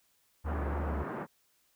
sine tone with vibrato, 73.3 Hz, D2, 3 cents flat, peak -32 dBFS, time 0.44-1.04 s, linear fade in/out 20 ms, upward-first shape square, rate 3.5 Hz, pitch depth 34 cents each way
pink band-pass noise, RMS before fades -38 dBFS, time 0.44-1.27 s, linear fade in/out 50 ms, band 140 to 1500 Hz, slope 24 dB/octave
effects white hiss -71 dBFS RMS until 1.75 s

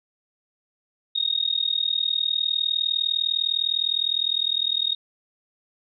sine tone with amplitude modulation, 3729 Hz, A#7, in tune, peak -17 dBFS, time 1.15-4.95 s, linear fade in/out 10 ms, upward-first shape sine, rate 39.8 Hz, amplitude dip 95%, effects none

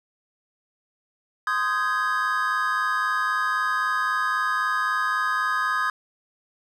triangle chord, Ab major seventh, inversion first, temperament just, 1038.3 / 1245.9 / 1557.4 / 1661.2 Hz, C6 / Eb6 / G6 / Ab6, -14 / +2 / -12 / 0 cents, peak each -27 / -23 / -29 / -25 dBFS, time 1.47-5.9 s, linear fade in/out 2 ms, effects none

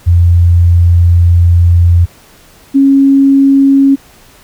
sine tone pair in turn, 86.4 / 274.3 Hz, F2 / C#4, -18 / -18 cents, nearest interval octave + minor sixth, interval 2000 cents, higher second, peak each -3 dBFS, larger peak neither, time 0.06-2.06 / 2.74-3.96 s, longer first, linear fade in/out 20 ms, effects pink hiss -41 dBFS RMS until 4.43 s

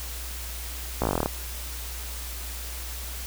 slowing click train, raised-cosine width 1 ms, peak -10 dBFS, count 12, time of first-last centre 1.02-1.26 s, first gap 16 ms, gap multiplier 1.06, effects added 60 Hz sine -35 dBFS peak until 3.26 s + white hiss -38 dBFS RMS until 3.26 s

